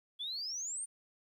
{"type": "exponential sweep", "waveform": "sine", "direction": "up", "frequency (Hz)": [3345, 9200], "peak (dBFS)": -36, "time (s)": [0.19, 0.86], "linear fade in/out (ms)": 20, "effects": ["tanh soft clip ceiling -32 dBFS", "12-bit"]}